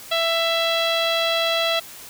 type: tone with low-pass filter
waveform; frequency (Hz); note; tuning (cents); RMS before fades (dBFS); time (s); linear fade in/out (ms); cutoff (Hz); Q
sawtooth; 664; E5; +12; -21; 0.11-1.8; 10; 3600; 5.3
effects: white hiss -40 dBFS RMS until 2.09 s